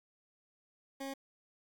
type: tone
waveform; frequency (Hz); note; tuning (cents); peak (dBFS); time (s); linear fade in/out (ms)
20% pulse; 272; C#4; -33; -34; 1-1.14; 10
effects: 10-bit